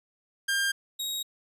sawtooth tone pair in turn, 1600 / 3789 Hz, G6 / A#7, +35 / +27 cents, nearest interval octave + minor third, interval 1492 cents, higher second, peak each -21 / -27 dBFS, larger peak first, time 0.48-0.72 / 0.99-1.23 s, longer neither, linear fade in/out 10 ms, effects resampled to 32000 Hz

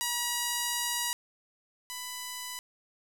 5% pulse tone pair in turn, 961 / 995.6 Hz, B5 / B5, -48 / +14 cents, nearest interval minor second, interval 62 cents, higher second, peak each -17 / -25 dBFS, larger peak first, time 0.01-1.13 / 1.9-2.59 s, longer first, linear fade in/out 0 ms, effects 9-bit

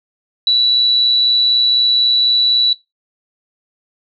sine tone with amplitude modulation, 3941 Hz, B7, 4 cents flat, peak -8 dBFS, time 0.47-2.73 s, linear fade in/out 2 ms, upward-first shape sine, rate 124 Hz, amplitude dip 30%, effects noise-tail reverb RT60 0.2 s tail -20 dB re dry

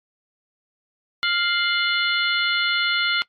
harmonic tone with a mistuned harmonic, 698.5 Hz, F5, in tune, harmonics 2 / 3 / 4 / 5 / 6, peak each -23 / -25 / -26 / -27 / -28 dBFS, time 1.23-3.22 s, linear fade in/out 0 ms, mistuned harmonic 4, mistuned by +95 cents, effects noise-tail reverb RT60 0.1 s tail -21 dB re dry + AAC 64 kbps

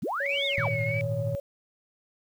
sine linear two-way sweep, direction up then down, 100.5 to 3729 to 395.5 Hz, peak -27 dBFS, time 0.02-0.69 s, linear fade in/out 10 ms, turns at 0.46 s
sine tone, 560 Hz, C#5, 18 cents sharp, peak -30 dBFS, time 0.2-1.4 s, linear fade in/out 5 ms
sine tone with vibrato, 2217 Hz, C#7, in tune, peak -29 dBFS, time 0.26-1.01 s, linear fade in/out 0 ms, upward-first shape triangle, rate 3.1 Hz, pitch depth 71 cents each way
sine chord, Ab suspended second, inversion none, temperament just, 103.83 / 116.8 / 155.74 Hz, Ab2 / Bb2 / Eb3, 0 / +4 / +2 cents, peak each -34 / -29 / -33 dBFS, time 0.58-1.35 s, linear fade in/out 0 ms
effects tanh soft clip ceiling -17 dBFS + 9-bit

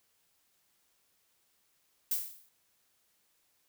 violet noise with exponential decay, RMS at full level -28 dBFS, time 2.11-2.49 s, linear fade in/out 5 ms, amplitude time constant 82 ms, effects white hiss -73 dBFS RMS until 3.68 s

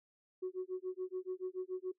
sine tone with tremolo, 370 Hz, F#4, in tune, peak -33 dBFS, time 0.42-1.92 s, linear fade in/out 10 ms, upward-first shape sine, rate 7 Hz, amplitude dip 100%, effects noise-tail reverb RT60 0.1 s tail -20 dB re dry + tanh soft clip ceiling -32 dBFS

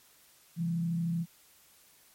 sine tone with frequency modulation, 168.5 Hz, E3, 38 cents sharp, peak -28 dBFS, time 0.56-1.26 s, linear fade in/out 50 ms, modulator 33.3 Hz, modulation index 0.35, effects white hiss -61 dBFS RMS until 2.14 s + MP3 64 kbps

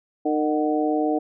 harmonic tone with a mistuned harmonic, 152.9 Hz, D#3, 30 cents flat, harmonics 2 / 3 / 4 / 5, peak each -22 / -26 / -28 / -26 dBFS, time 0.25-1.19 s, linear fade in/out 10 ms, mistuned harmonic 5, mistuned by -46 cents, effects none

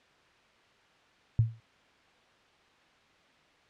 sine tone with exponential decay, 113.4 Hz, A#2, 47 cents flat, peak -17 dBFS, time 1.39-1.6 s, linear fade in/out 0 ms, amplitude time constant 44 ms, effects white hiss -62 dBFS RMS until 3.69 s + low-pass 3000 Hz 12 dB/octave

